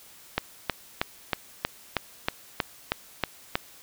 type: click train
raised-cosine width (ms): 0.3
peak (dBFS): -7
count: 11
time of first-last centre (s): 0.38-3.555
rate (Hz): 3.15
effects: white hiss -51 dBFS RMS until 3.82 s